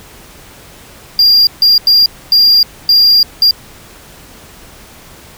triangle tone bursts at uneven times, 4791 Hz, D8, 34 cents sharp, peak -3 dBFS, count 6, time 1.19-1.47 / 1.62-1.78 / 1.87-2.06 / 2.32-2.63 / 2.89-3.23 / 3.42-3.51 s, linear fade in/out 2 ms, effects pink hiss -37 dBFS RMS until 5.37 s

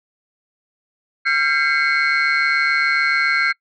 sine tone cluster, 1373 / 1592 / 2056 / 2203 / 4206 Hz, F6 / G6 / C7 / C#7 / C8, -30 / +26 / -31 / -11 / +8 cents, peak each -21 / -19 / -21 / -19 / -27 dBFS, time 1.25-3.53 s, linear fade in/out 20 ms, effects noise-tail reverb RT60 0.1 s tail -26 dB re dry + tanh soft clip ceiling -7 dBFS

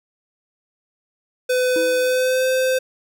square tone with pitch glide, 504 to 517.3 Hz, B4 to C5, +35 to -20 cents, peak -17 dBFS, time 1.49-2.79 s, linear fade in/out 10 ms, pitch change +45 cents, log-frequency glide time 1.98-2.47 s
triangle tone with exponential decay, 323.7 Hz, E4, 31 cents flat, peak -20 dBFS, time 1.76-2.32 s, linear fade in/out 1 ms, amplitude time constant 120 ms
effects none

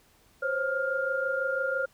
sine tone cluster, 518 / 544 / 1407 Hz, C5 / C#5 / F6, -17 / -33 / +12 cents, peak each -32 / -31 / -29 dBFS, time 0.42-1.86 s, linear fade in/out 10 ms, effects pink hiss -62 dBFS RMS until 1.93 s

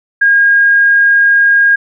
sine tone, 1626 Hz, G#6, 37 cents flat, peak -5 dBFS, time 0.21-1.76 s, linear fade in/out 10 ms, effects none

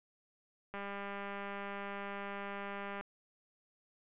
click train, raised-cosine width 0.5 ms, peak -28 dBFS, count 455, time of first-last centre 0.74-3.01 s, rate 200 Hz, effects resampled to 8000 Hz

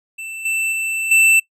square tone with level steps, 2665 Hz, E7, 18 cents sharp, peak -28 / -18 / -20 / -10 dBFS, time 0.18-1.4 s, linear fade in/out 10 ms, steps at 0.45 / 0.72 / 1.11 s, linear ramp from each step 5 ms, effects noise-tail reverb RT60 0.1 s tail -22 dB re dry + low-pass 12000 Hz 12 dB/octave

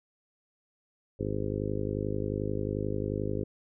harmonic tone, 51.3 Hz, G#1, 21 cents flat, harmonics 1 / 2 / 3 / 4 / 5 / 6 / 7 / 8 / 9 / 10, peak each -40 / -35 / -38 / -40 / -39 / -38 / -39 / -36 / -43 / -40 dBFS, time 1.19-3.44 s, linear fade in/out 10 ms, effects none

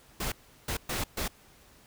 pink noise bursts at uneven times, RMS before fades -32 dBFS, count 4, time 0.2-0.32 / 0.68-0.77 / 0.89-1.04 / 1.17-1.28 s, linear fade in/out 5 ms, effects pink hiss -58 dBFS RMS until 1.86 s

